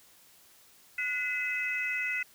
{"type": "tone cluster", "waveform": "sine", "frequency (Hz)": [1462, 2028, 2573], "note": ["F#6", "B6", "E7"], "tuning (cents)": [-21, 45, -43], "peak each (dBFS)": [-37, -31, -33], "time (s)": [0.98, 2.23], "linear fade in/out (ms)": 5, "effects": ["tanh soft clip ceiling -21 dBFS", "white hiss -59 dBFS RMS until 2.34 s"]}